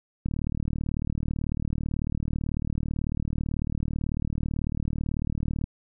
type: click train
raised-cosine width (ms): 5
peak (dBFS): -16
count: 206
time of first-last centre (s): 0.26-5.641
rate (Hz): 38.1
effects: none